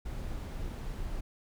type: noise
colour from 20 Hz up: brown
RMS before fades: -37 dBFS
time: 0.05-1.21 s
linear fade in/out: 10 ms
effects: none